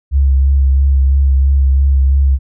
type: tone with vibrato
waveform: sine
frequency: 68 Hz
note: C#2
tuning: 33 cents flat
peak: -7 dBFS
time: 0.11-2.39 s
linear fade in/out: 50 ms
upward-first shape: sine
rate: 3 Hz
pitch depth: 27 cents each way
effects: none